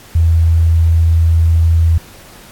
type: tone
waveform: sine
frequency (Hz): 82.41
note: E2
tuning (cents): 0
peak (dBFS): -7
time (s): 0.15-1.98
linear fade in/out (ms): 5
effects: pink hiss -39 dBFS RMS until 2.51 s + AAC 64 kbps